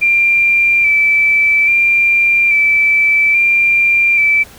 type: tone with vibrato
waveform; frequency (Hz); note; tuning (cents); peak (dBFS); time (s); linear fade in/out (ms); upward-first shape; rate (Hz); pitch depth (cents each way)
sine; 2349; D7; 0; -8; 0.01-4.44; 20; square; 0.6; 23
effects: pink hiss -39 dBFS RMS until 4.58 s